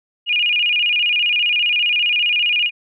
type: tone with vibrato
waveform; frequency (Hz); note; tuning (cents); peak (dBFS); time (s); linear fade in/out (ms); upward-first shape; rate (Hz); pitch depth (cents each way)
sine; 2645; E7; +5; -14; 0.26-2.71; 50; square; 15; 140
effects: none